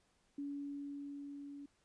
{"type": "tone with level ramp", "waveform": "sine", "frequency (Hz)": 284, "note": "C#4", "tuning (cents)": 42, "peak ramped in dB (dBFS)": [-39, -47], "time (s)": [0.38, 1.66], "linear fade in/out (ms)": 5, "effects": ["pink hiss -75 dBFS RMS until 1.84 s", "resampled to 22050 Hz"]}